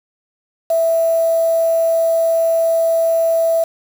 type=tone with quantisation; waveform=sine; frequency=659.3 Hz; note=E5; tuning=in tune; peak=-12 dBFS; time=0.7-3.64 s; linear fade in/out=5 ms; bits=5; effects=none